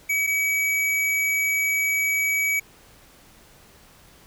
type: tone pair in turn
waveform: square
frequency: 2275 / 2275 Hz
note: C#7 / C#7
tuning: +44 / +44 cents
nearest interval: unison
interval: 0 cents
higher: neither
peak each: -21 dBFS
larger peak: neither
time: 0.09-0.27 / 0.27-2.6 s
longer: second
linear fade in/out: 10 ms
effects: pink hiss -52 dBFS RMS until 4.26 s